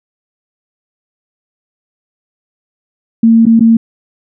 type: tone with dropouts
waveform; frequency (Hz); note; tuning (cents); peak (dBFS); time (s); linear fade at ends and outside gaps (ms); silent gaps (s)
sine; 227.4; A#3; -43; -3; 3.23-3.77; 5; 3.455-3.465 / 3.595-3.606
effects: none